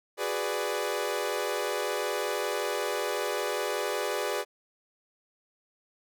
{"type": "chord", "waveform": "sawtooth", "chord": "G# half-diminished seventh", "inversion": "third", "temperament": "equal with one note detuned", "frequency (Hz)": [370, 415.3, 495.9, 587.3], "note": ["F#4", "G#4", "B4", "D5"], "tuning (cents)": [0, 0, 7, 0], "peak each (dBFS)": [-33, -29, -30, -30], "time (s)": [0.17, 4.45], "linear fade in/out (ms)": 50, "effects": []}